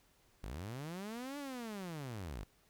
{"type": "linear two-way sweep", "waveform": "sawtooth", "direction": "up then down", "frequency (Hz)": [41.9, 292.3, 41.9], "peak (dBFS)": -38, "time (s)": [0.43, 2.44], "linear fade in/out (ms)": 10, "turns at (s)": 1.38, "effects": ["pink hiss -70 dBFS RMS until 2.69 s"]}